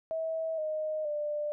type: tone with pitch steps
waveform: sine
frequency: 646 / 619.7 / 594.4 Hz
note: E5 / D#5 / D5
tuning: -35 / -7 / +21 cents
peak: -30 dBFS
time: 0.11-1.52 s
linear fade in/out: 0 ms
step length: 470 ms
effects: none